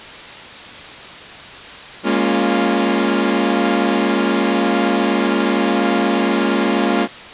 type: chord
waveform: sawtooth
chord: Bb minor seventh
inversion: third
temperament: equal with one note detuned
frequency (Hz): 204.6 / 233.1 / 277.2 / 349.2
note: Ab3 / Bb3 / Db4 / F4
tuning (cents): -26 / 0 / 0 / 0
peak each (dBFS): -16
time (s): 2.03-7.08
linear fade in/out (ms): 50
effects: white hiss -34 dBFS RMS until 7.33 s + resampled to 8000 Hz